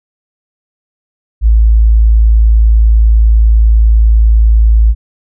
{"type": "tone", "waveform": "sine", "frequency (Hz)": 55, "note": "A1", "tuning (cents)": 0, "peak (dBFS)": -3, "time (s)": [1.41, 4.95], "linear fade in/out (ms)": 50, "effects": []}